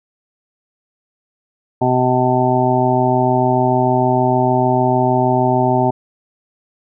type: harmonic tone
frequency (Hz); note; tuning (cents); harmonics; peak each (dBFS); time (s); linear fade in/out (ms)
126.6; B2; +43; 1 / 2 / 3 / 5 / 6 / 7; -19 / -19 / -19 / -19 / -19 / -19; 1.81-5.91; 10
effects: none